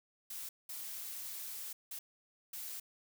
blue noise bursts at uneven times, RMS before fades -44 dBFS, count 4, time 0.3-0.49 / 0.69-1.73 / 1.91-1.99 / 2.53-2.8 s, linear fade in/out 5 ms, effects none

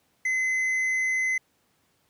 sine tone with tanh clipping, 2043 Hz, C7, 42 cents flat, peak -24 dBFS, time 0.25-1.38 s, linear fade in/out 5 ms, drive 6 dB, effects pink hiss -68 dBFS RMS until 2.09 s + high-pass 100 Hz 12 dB/octave

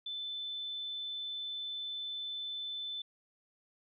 sine tone, 3520 Hz, A7, in tune, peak -37 dBFS, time 0.06-3.02 s, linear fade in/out 5 ms, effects none

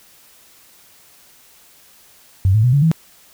sine tone with pitch steps, 95.2 / 108.73 / 124.17 / 141.82 / 161.97 Hz, F#2 / A2 / B2 / C#3 / E3, +50 / -20 / +10 / +40 / -30 cents, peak -10 dBFS, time 2.45-2.915 s, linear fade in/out 0 ms, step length 93 ms, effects white hiss -49 dBFS RMS until 3.33 s

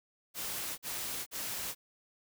white noise bursts, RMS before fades -38 dBFS, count 3, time 0.34-1.75 s, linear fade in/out 50 ms, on 440 ms, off 45 ms, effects none

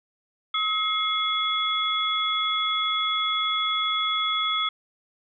sine tone cluster, 1279 / 2132 / 3378 Hz, D#6 / C7 / G#7, +47 / +32 / +29 cents, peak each -26 / -31 / -25 dBFS, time 0.54-4.69 s, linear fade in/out 5 ms, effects none

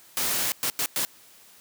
white noise bursts at uneven times, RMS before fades -26 dBFS, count 4, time 0.17-0.52 / 0.63-0.7 / 0.79-0.86 / 0.96-1.05 s, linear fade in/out 0 ms, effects white hiss -53 dBFS RMS until 1.6 s + high-pass 100 Hz 12 dB/octave

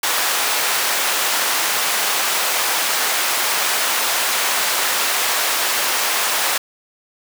pink high-pass noise, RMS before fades -19 dBFS, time 0.03-6.58 s, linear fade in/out 5 ms, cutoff 810 Hz, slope 12 dB/octave, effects none

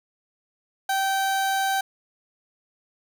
30% pulse tone, 776 Hz, G5, 18 cents flat, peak -19 dBFS, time 0.89-1.81 s, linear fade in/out 5 ms, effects none

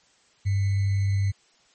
sine tone with sample-and-hold, 98.6 Hz, G2, 11 cents sharp, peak -20 dBFS, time 0.45-1.32 s, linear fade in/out 20 ms, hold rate 2100 Hz, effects white hiss -61 dBFS RMS until 1.74 s + MP3 32 kbps

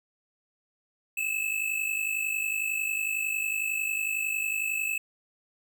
square tone pair together, 2596 / 2647 Hz, E7 / E7, -27 / +7 cents, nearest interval unison, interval 34 cents, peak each -30 / -32 dBFS, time 1.17-4.98 s, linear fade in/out 5 ms, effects none

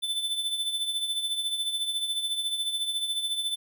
square tone with tremolo, 3520 Hz, A7, in tune, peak -25 dBFS, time 0.02-3.56 s, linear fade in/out 20 ms, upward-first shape triangle, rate 14 Hz, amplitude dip 65%, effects none

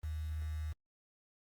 sine tone with quantisation, 77.78 Hz, D#2, in tune, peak -36 dBFS, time 0.03-0.73 s, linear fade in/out 10 ms, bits 9, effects Opus 32 kbps

